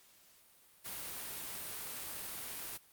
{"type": "noise", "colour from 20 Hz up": "white", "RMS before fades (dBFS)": -43, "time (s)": [0.84, 2.78], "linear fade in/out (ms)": 20, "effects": ["white hiss -64 dBFS RMS until 2.92 s", "Opus 48 kbps"]}